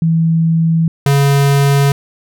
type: tone pair in turn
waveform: sine / square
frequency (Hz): 163.7 / 140.25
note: E3 / C#3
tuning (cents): -12 / +21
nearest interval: minor third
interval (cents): 267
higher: first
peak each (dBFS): -9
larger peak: neither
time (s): 0.02-0.88 / 1.06-1.92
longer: neither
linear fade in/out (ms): 2
effects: none